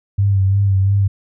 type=tone with vibrato; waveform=sine; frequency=98 Hz; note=G2; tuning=in tune; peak=-11 dBFS; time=0.18-1.08 s; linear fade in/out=10 ms; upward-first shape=sine; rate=2.9 Hz; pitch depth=41 cents each way; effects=none